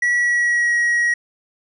triangle tone with pitch glide, 1935 to 1901.8 Hz, B6 to A#6, -36 to +34 cents, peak -13 dBFS, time 0.02-1.14 s, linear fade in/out 5 ms, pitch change -30 cents, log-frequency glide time 0.17-0.75 s, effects resampled to 24000 Hz

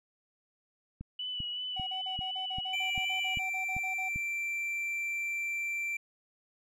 click train, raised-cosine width 5 ms, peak -28 dBFS, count 9, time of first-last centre 1.01-4.16 s, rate 2.54 Hz
sine tone with vibrato, 2960 Hz, F#7, in tune, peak -34 dBFS, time 1.19-3.39 s, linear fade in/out 5 ms, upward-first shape sine, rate 2.7 Hz, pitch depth 27 cents each way
triangle tone bursts, 753 Hz, F#5, 30 cents sharp, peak -36 dBFS, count 16, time 1.76-4.09 s, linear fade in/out 10 ms, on 110 ms, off 38 ms
triangle tone, 2349 Hz, D7, in tune, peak -30 dBFS, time 2.73-5.97 s, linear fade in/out 5 ms
effects none

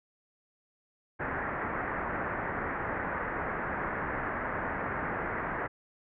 white low-pass noise, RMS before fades -34 dBFS, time 1.19-5.68 s, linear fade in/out 20 ms, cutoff 1900 Hz, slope 48 dB/octave, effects none

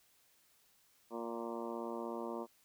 harmonic tone with a mistuned harmonic, 116.54 Hz, A#2, in tune, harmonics 2 / 3 / 4 / 5 / 6 / 7 / 8 / 9 / 10, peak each -45 / -44 / -46 / -47 / -51 / -55 / -48 / -51 / -54 dBFS, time 1.1-2.47 s, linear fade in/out 50 ms, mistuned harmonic 7, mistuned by -29 cents, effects white hiss -70 dBFS RMS until 2.64 s

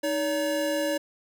square tone pair together, 311.1 / 569.2 Hz, D#4 / C#5, 0 / +46 cents, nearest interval minor seventh, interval 1046 cents, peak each -30 / -27 dBFS, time 0.03-0.98 s, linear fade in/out 10 ms, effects none

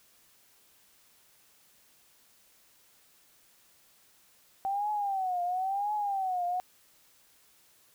sine tone with vibrato, 771 Hz, G5, 29 cents flat, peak -28 dBFS, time 4.65-6.6 s, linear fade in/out 0 ms, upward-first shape triangle, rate 0.97 Hz, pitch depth 170 cents each way, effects white hiss -63 dBFS RMS until 7.94 s

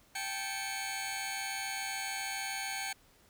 15% pulse tone cluster, 782 / 869 / 2213 Hz, G5 / A5 / C#7, -4 / -22 / -3 cents, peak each -32 / -38 / -33 dBFS, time 0.15-2.93 s, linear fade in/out 5 ms, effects pink hiss -64 dBFS RMS until 3.29 s

